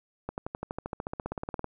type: accelerating click train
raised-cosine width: 1 ms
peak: -19 dBFS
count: 21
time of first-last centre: 0.29-1.643 s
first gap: 89 ms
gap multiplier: 0.97
effects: none